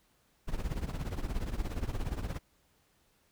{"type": "noise with tremolo", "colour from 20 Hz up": "brown", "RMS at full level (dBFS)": -31, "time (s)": [0.47, 2.39], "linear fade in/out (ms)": 20, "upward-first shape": "triangle", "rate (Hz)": 17, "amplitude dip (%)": 85, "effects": ["pink hiss -70 dBFS RMS until 3.31 s"]}